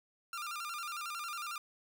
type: tone with vibrato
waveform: sawtooth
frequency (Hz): 1285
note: E6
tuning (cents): -45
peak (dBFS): -35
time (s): 0.33-1.58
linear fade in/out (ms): 2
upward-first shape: square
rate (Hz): 11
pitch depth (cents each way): 110
effects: none